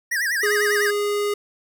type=tone with vibrato; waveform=square; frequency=1763 Hz; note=A6; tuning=3 cents sharp; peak=-21 dBFS; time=0.11-0.91 s; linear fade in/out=10 ms; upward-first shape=sine; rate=10 Hz; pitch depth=190 cents each way
type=tone with pitch glide; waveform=square; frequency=415.3 to 411.7 Hz; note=G#4 to G#4; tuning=0 to -15 cents; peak=-21 dBFS; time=0.43-1.34 s; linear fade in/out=5 ms; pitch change=-15 cents; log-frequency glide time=0.63-0.84 s
effects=none